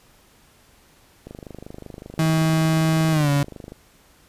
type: click train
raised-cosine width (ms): 2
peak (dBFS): -23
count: 63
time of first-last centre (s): 1.27-3.721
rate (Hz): 25.3
type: tone with pitch glide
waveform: 35% pulse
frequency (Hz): 160 to 142.54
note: D#3 to C#3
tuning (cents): +49 to +49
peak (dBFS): -15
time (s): 2.19-3.43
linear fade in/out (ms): 2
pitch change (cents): -200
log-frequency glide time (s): 3.11-3.3
effects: pink hiss -55 dBFS RMS until 4.28 s + resampled to 32000 Hz